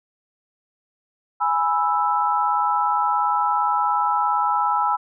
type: chord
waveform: sine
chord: E major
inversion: first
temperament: equal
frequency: 830.6 / 987.8 / 1318.5 Hz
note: G#5 / B5 / E6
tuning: 0 / 0 / 0 cents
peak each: -22 dBFS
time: 1.4-4.97 s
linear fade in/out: 20 ms
effects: none